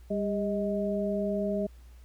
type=tone cluster; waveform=sine; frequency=199.1 / 402.2 / 627 Hz; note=G3 / G4 / D#5; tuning=+27 / +44 / +13 cents; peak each=-30 / -33 / -31 dBFS; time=0.1-1.67 s; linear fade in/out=10 ms; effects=added 60 Hz sine -48 dBFS peak until 2.04 s + pink hiss -64 dBFS RMS until 2.04 s